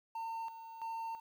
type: tone with tremolo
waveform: triangle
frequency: 907 Hz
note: A#5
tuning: 48 cents flat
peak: -36 dBFS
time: 0.15-1.2 s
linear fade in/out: 5 ms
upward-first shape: square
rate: 1.5 Hz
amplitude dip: 65%
effects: 11-bit